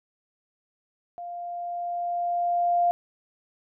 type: tone with level ramp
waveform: sine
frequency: 698.5 Hz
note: F5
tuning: in tune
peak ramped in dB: -34 to -18 dBFS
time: 1.18-2.91 s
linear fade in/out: 0 ms
effects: none